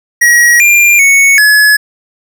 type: tone with pitch steps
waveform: square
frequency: 1905 / 2392 / 2215 / 1700 Hz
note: A#6 / D7 / C#7 / G#6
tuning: +37 / +31 / -2 / +40 cents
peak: -4 dBFS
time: 0.21-1.77 s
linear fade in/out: 10 ms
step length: 390 ms
effects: none

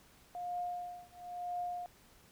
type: tone with tremolo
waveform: sine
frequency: 710 Hz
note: F5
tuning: 28 cents sharp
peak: -34 dBFS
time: 0.35-1.86 s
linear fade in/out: 0 ms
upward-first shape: triangle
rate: 1 Hz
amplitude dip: 100%
effects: pink hiss -63 dBFS RMS until 2.31 s

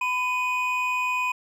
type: tone pair together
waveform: triangle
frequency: 1003 / 2487 Hz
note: B5 / D#7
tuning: +26 / -1 cents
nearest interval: octave + major third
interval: 1573 cents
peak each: -24 dBFS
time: 0.01-1.32 s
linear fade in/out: 5 ms
effects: none

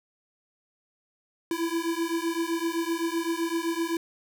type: beating tone pair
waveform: square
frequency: 329.6 / 337.4 Hz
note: E4 / E4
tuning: 0 / +40 cents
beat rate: 7.8 Hz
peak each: -30 dBFS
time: 1.51-3.97 s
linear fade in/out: 2 ms
effects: none

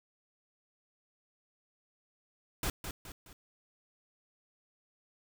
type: noise with echo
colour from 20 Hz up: pink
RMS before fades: -33 dBFS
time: 2.63-2.7 s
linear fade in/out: 2 ms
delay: 210 ms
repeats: 3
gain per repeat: -7 dB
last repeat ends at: 3.33 s
effects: none

